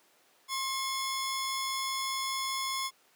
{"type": "tone cluster", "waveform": "30% pulse", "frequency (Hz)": [1069, 3408, 5240], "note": ["C6", "G#7", "E8"], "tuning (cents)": [37, 44, -11], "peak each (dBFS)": [-31, -35, -34], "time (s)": [0.48, 2.91], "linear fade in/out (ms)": 50, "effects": ["pink hiss -64 dBFS RMS until 3.15 s", "high-pass 400 Hz 12 dB/octave"]}